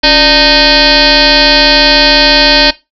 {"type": "tone with frequency modulation", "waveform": "sine", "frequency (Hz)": 2491, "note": "D#7", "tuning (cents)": 1, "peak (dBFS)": -3, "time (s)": [0.03, 2.71], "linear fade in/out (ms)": 10, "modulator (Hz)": 316, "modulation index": 7.4, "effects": ["noise-tail reverb RT60 0.2 s tail -17 dB re dry"]}